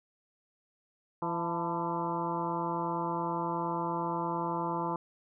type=harmonic tone with a mistuned harmonic; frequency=168.6 Hz; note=E3; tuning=39 cents sharp; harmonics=1 / 2 / 3 / 4 / 5 / 6 / 7 / 8; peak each=-38 / -37 / -41 / -42 / -35 / -36 / -42 / -48 dBFS; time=1.22-4.96 s; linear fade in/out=2 ms; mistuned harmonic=5; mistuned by=+77 cents; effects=none